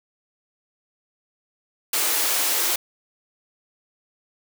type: high-pass noise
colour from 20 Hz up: white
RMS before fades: -22 dBFS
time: 1.93-2.76 s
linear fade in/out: 5 ms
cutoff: 290 Hz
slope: 48 dB/octave
effects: none